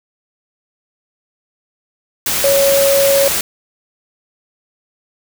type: tone in noise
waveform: sine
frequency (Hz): 554.4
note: C#5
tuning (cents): 0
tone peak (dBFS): -10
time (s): 2.44-3.28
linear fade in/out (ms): 2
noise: white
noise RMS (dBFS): -17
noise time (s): 2.26-3.41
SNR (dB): +4
effects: none